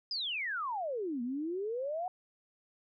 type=exponential two-way sweep; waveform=sine; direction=down then up; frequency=5120 to 232.6 to 750 Hz; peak=-33 dBFS; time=0.11-2.08 s; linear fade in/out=2 ms; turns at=1.22 s; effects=none